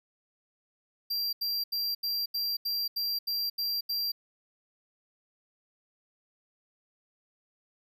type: tone bursts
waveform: square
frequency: 4737 Hz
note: D8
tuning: 14 cents sharp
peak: -29 dBFS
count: 10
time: 1.1-4.12 s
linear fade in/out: 10 ms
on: 230 ms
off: 80 ms
effects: none